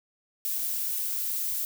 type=noise; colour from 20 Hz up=violet; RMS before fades=-30 dBFS; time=0.45-1.65 s; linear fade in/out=0 ms; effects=none